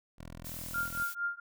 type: tone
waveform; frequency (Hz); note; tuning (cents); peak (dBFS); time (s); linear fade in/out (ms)
10% pulse; 41.57; E1; +15; -36; 0.18-1.03; 10
type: noise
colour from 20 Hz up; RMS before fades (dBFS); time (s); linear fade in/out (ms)
blue; -43; 0.44-1.15; 20
type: tone with tremolo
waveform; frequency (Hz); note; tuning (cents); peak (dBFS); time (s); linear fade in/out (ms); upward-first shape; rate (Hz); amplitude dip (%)
sine; 1400; F6; +4; -28; 0.74-1.4; 5; triangle; 4.4; 100
effects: none